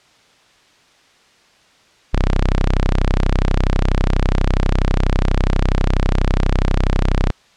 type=tone; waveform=sawtooth; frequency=32.19 Hz; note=C1; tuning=27 cents flat; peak=-9 dBFS; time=2.13-7.31 s; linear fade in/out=10 ms; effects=white hiss -52 dBFS RMS until 7.56 s + low-pass 5000 Hz 12 dB/octave